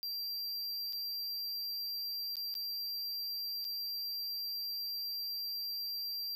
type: tone with dropouts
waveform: square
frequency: 4727 Hz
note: D8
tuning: 10 cents sharp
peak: -37 dBFS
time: 0.03-6.35 s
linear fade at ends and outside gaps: 0 ms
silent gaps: 0.925-0.931 / 2.356-2.368 / 2.541-2.552 / 3.644-3.65 s
effects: none